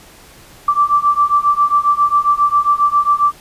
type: beating tone pair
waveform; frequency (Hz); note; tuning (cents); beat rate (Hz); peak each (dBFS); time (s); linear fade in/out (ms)
sine; 1164 / 1171.4; D6 / D6; -16 / -5; 7.4; -14 / -13; 0.68-3.32; 5
effects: pink hiss -42 dBFS RMS until 3.4 s + resampled to 32000 Hz